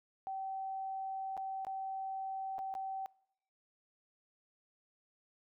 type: tone with dropouts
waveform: sine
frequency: 770 Hz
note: G5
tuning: 31 cents flat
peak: -37 dBFS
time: 0.27-3.06 s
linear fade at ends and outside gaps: 0 ms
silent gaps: 1.368-1.376 / 1.649-1.668 / 2.583-2.59 / 2.74-2.751 s
effects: noise-tail reverb RT60 0.7 s tail -24 dB re dry